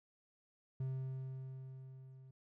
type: tone with level ramp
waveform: triangle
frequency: 131.6 Hz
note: C3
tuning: 10 cents sharp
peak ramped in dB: -34 to -53 dBFS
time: 0.8-2.31 s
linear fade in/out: 5 ms
effects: none